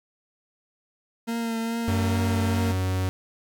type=tone with vibrato; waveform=40% pulse; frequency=229.2 Hz; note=A#3; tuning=29 cents flat; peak=-25 dBFS; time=1.27-2.73 s; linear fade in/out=20 ms; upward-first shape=triangle; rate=2.4 Hz; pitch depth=25 cents each way
type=tone with pitch glide; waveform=45% pulse; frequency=94.4 to 93.32 Hz; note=F#2 to F#2; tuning=+35 to +15 cents; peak=-23 dBFS; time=1.88-3.09 s; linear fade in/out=0 ms; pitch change=-20 cents; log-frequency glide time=2.39-2.65 s
effects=10-bit